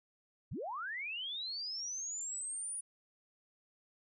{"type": "linear sweep", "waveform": "sine", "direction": "up", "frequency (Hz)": [65.1, 9750], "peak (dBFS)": -38, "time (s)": [0.51, 2.81], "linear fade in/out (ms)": 10, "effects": []}